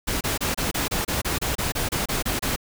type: noise bursts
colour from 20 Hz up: pink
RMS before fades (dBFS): -25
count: 15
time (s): 0.07-2.562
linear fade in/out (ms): 10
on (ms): 140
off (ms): 28
effects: none